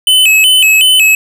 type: tone with vibrato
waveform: square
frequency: 2794 Hz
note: F7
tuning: in tune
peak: -5 dBFS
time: 0.07-1.15 s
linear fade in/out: 2 ms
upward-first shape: square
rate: 2.7 Hz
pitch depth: 140 cents each way
effects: none